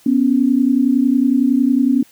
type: tone pair together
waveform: sine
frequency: 246.7 / 277.6 Hz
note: B3 / C#4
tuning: -2 / +3 cents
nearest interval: major second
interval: 205 cents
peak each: -14 dBFS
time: 0.06-2.03 s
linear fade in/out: 5 ms
effects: white hiss -50 dBFS RMS until 2.11 s